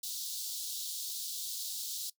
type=high-pass noise; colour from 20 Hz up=pink; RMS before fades=-39 dBFS; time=0.03-2.1 s; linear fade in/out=5 ms; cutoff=3600 Hz; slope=48 dB/octave; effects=noise-tail reverb RT60 0.1 s tail -19 dB re dry